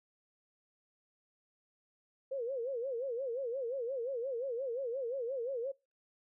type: tone with vibrato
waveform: sine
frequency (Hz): 503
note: B4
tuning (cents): +32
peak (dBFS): -34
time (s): 2.31-5.72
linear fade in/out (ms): 10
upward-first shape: sine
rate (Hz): 5.7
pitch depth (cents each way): 170
effects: noise-tail reverb RT60 0.3 s tail -26 dB re dry